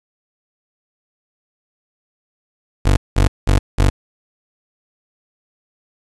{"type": "tone bursts", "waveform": "25% pulse", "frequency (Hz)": 48.36, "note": "G1", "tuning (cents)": -23, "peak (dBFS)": -7, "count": 4, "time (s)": [2.85, 3.9], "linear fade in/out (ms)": 10, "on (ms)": 120, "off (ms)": 190, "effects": ["resampled to 24000 Hz", "7-bit"]}